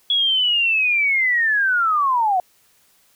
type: linear sweep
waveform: sine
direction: down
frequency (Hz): 3372 to 706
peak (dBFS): -15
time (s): 0.1-2.4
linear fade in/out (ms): 2
effects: white hiss -58 dBFS RMS until 3.15 s